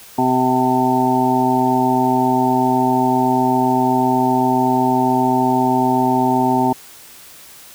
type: harmonic tone with a mistuned harmonic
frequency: 127.8 Hz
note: C3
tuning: 40 cents flat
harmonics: 1 / 2 / 3 / 5 / 6 / 7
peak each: -26 / -17 / -22 / -25 / -20 / -18 dBFS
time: 0.18-6.73 s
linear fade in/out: 5 ms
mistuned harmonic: 5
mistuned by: +36 cents
effects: white hiss -41 dBFS RMS until 7.74 s